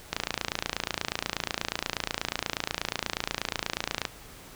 click train, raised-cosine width 0.2 ms, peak -9 dBFS, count 112, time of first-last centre 0.13-4.052 s, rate 28.3 Hz, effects pink hiss -48 dBFS RMS until 4.55 s

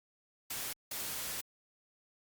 white noise bursts at uneven times, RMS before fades -39 dBFS, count 2, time 0.5-0.73 / 0.91-1.41 s, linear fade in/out 5 ms, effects Opus 48 kbps

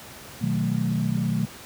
sine chord, B dominant seventh, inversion none, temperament equal, 123.47 / 155.56 / 185 / 220 Hz, B2 / D#3 / F#3 / A3, 0 / 0 / 0 / 0 cents, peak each -27 dBFS, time 0.41-1.46 s, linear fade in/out 10 ms, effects pink hiss -42 dBFS RMS until 1.65 s + high-pass 80 Hz 12 dB/octave

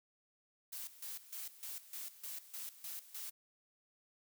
blue noise with tremolo, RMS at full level -45 dBFS, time 0.72-3.31 s, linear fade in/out 10 ms, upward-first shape square, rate 3.3 Hz, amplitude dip 80%, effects none

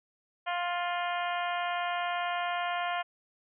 harmonic tone with a mistuned harmonic, 351 Hz, F4, 9 cents sharp, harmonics 2 / 3 / 4 / 5 / 6 / 7 / 8 / 9, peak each -32 / -36 / -38 / -40 / -42 / -43 / -44 / -45 dBFS, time 0.46-3.03 s, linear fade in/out 20 ms, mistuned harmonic 8, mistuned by +26 cents, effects none

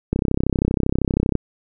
click train, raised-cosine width 3 ms, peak -5 dBFS, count 41, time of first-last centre 0.13-1.353 s, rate 32.7 Hz, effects none

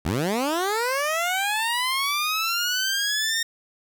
15% pulse linear sweep, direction up, 67.5 to 1847 Hz, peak -16 dBFS, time 0.05-3.43 s, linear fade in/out 5 ms, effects none

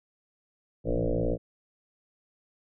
sine tone with frequency modulation, 231.6 Hz, A#3, 11 cents flat, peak -24 dBFS, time 0.84-1.38 s, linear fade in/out 50 ms, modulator 58.6 Hz, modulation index 5.9, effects none

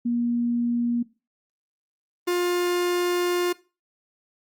sine / 45% pulse tone pair in turn, 238.1 / 354 Hz, A#3 / F4, +37 / +23 cents, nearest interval perfect fifth, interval 686 cents, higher second, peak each -21 dBFS, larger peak neither, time 0.05-1.03 / 2.27-3.53 s, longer second, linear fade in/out 10 ms, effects noise-tail reverb RT60 0.3 s tail -19 dB re dry + Opus 48 kbps

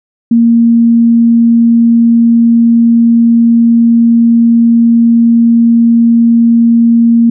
sine tone, 232.4 Hz, A#3, 5 cents flat, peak -3 dBFS, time 0.31-7.3 s, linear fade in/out 5 ms, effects none

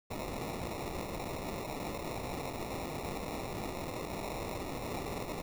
blue noise with sample-and-hold, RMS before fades -39 dBFS, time 0.1-5.42 s, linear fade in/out 10 ms, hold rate 1575 Hz, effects none

